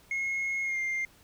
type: tone with pitch glide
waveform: sine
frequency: 2163 to 2106 Hz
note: C#7 to C7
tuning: -43 to +11 cents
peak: -26 dBFS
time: 0.11-1.05 s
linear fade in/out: 2 ms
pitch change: -46 cents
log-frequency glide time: 0.63-0.79 s
effects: tanh soft clip ceiling -27 dBFS + pink hiss -59 dBFS RMS until 1.23 s